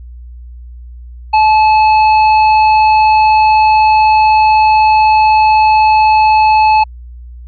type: tone with tanh clipping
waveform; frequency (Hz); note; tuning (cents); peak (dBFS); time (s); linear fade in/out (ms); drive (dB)
sine; 864; A5; -32; -7; 1.33-6.84; 10; 11
effects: added 60 Hz sine -28 dBFS peak until 7.47 s + resampled to 11025 Hz